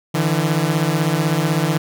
sawtooth beating tone pair, 150.4 / 166.4 Hz, D3 / E3, +42 / +17 cents, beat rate 16 Hz, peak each -15 dBFS, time 0.14-1.78 s, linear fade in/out 10 ms, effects none

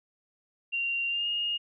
sine tone with pitch glide, 2766 to 2847 Hz, F7 to F7, -17 to +33 cents, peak -27 dBFS, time 0.72-1.58 s, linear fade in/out 20 ms, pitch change +50 cents, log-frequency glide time 1.08-1.27 s, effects none

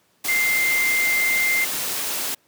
sine tone in noise, 2093 Hz, C7, in tune, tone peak -18 dBFS, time 0.28-1.65 s, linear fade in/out 10 ms, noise white, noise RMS -26 dBFS, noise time 0.24-2.35 s, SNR +5 dB, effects pink hiss -62 dBFS RMS until 2.47 s + high-pass 150 Hz 12 dB/octave

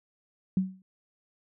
sine tone with exponential decay, 188.2 Hz, F#3, 30 cents sharp, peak -19 dBFS, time 0.57-0.82 s, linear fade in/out 2 ms, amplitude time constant 53 ms, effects none

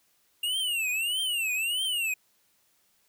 square tone with vibrato, 2794 Hz, F7, in tune, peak -27 dBFS, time 0.43-2.14 s, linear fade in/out 5 ms, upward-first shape triangle, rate 1.6 Hz, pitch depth 230 cents each way, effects white hiss -68 dBFS RMS until 3.08 s

